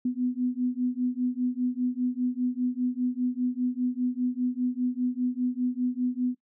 sine beating tone pair, 246.9 / 251.9 Hz, B3 / B3, 0 / +34 cents, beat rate 5 Hz, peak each -28 dBFS, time 0.05-6.35 s, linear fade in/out 5 ms, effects noise-tail reverb RT60 0.1 s tail -19 dB re dry

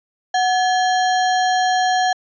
sine tone with sample-and-hold, 740 Hz, F#5, in tune, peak -14 dBFS, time 0.34-2.13 s, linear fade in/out 5 ms, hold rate 2450 Hz, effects resampled to 16000 Hz

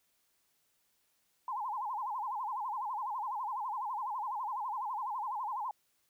sine tone with vibrato, 932.3 Hz, A#5, in tune, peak -34 dBFS, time 1.48-5.71 s, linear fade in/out 2 ms, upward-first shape sine, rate 12 Hz, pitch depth 230 cents each way, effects white hiss -75 dBFS RMS until 6.09 s

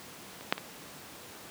clicks, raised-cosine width 0.3 ms, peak -27 / -7 / -20 dBFS, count 3, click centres 0.41 / 0.525 / 0.58 s, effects pink hiss -47 dBFS RMS until 1.5 s + high-pass 150 Hz 12 dB/octave

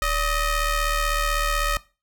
sawtooth ring-modulated tone, 614 Hz, D#5, 23 cents flat, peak -14 dBFS, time 0.02-1.77 s, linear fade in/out 0 ms, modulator 652 Hz, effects noise-tail reverb RT60 0.3 s tail -19 dB re dry

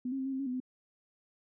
sine tone with pitch steps, 250.3 / 269.8 / 263.5 / 269.8 / 263.9 / 275.5 / 250.5 / 255.2 Hz, B3 / C#4 / C4 / C#4 / C4 / C#4 / B3 / C4, +23 / -47 / +12 / -47 / +15 / -11 / +25 / -43 cents, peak -32 dBFS, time 0.05-0.602 s, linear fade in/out 5 ms, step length 69 ms, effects none

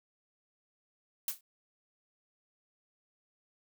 blue noise with exponential decay, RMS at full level -29 dBFS, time 1.28-1.41 s, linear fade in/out 2 ms, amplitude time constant 27 ms, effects none

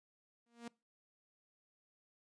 sawtooth tone with exponential growth, 235.1 Hz, A#3, 15 cents sharp, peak -38 dBFS, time 0.46-0.68 s, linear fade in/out 5 ms, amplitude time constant 46 ms, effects noise-tail reverb RT60 0.3 s tail -24 dB re dry + resampled to 22050 Hz

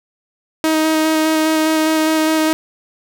sawtooth tone with vibrato, 315 Hz, D#4, 21 cents sharp, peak -9 dBFS, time 0.64-2.53 s, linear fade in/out 0 ms, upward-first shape square, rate 4.9 Hz, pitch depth 10 cents each way, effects none

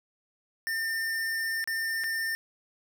square tone with dropouts, 1804 Hz, A6, 43 cents sharp, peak -29 dBFS, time 0.67-2.35 s, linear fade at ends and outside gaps 0 ms, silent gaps 1.641-1.675 / 2.037-2.041 s, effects none

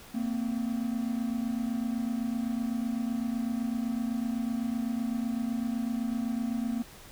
triangle tone pair together, 228 / 255.9 Hz, A#3 / C4, -38 / -38 cents, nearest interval major second, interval 200 cents, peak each -28 / -31 dBFS, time 0.14-6.83 s, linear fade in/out 10 ms, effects pink hiss -50 dBFS RMS until 7.11 s

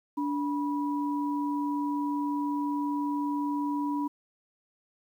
sine tone pair together, 290 / 975.4 Hz, D4 / B5, -22 / -22 cents, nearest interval octave + major sixth, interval 2100 cents, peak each -28 / -33 dBFS, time 0.17-4.08 s, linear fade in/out 10 ms, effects 10-bit

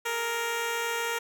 10% pulse tone pair together, 422.2 / 466.2 Hz, G#4 / A#4, +29 / 0 cents, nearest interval major second, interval 171 cents, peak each -32 / -20 dBFS, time 0.05-1.19 s, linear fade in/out 10 ms, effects none

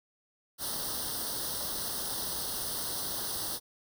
white noise with comb filter, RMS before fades -35 dBFS, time 0.58-3.6 s, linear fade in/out 50 ms, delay 0.21 ms, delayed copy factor +1, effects none

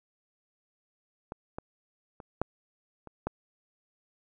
clicks, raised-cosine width 1 ms, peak -23 / -22 / -30 / -13 / -30 / -16 dBFS, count 6, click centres 1.321 / 1.585 / 2.202 / 2.416 / 3.073 / 3.27 s, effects none

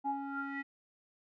square tone with low-pass filter sweep, 277.2 Hz, C#4, in tune, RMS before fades -38 dBFS, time 0.04-0.63 s, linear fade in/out 20 ms, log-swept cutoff 770 to 2100 Hz, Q 9.4, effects none

